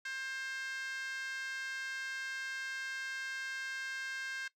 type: tone with high-pass filter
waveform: 5% pulse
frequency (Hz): 530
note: C5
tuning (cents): +22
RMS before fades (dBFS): -41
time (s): 0.05-4.48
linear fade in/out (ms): 5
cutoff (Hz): 1600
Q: 5.6
effects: noise-tail reverb RT60 0.1 s tail -18 dB re dry + low-pass 10000 Hz 12 dB/octave